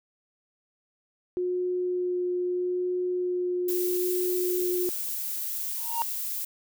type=tone with vibrato; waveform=sine; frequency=360.1 Hz; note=F#4; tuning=47 cents flat; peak=-25 dBFS; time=1.37-4.89 s; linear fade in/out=0 ms; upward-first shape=sine; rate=0.78 Hz; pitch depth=8 cents each way
type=noise; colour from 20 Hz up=violet; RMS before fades=-32 dBFS; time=3.68-6.45 s; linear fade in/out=5 ms
type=tone with exponential growth; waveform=triangle; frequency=932.3 Hz; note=A#5; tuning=in tune; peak=-20 dBFS; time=5.75-6.02 s; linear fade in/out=0 ms; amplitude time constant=58 ms
effects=none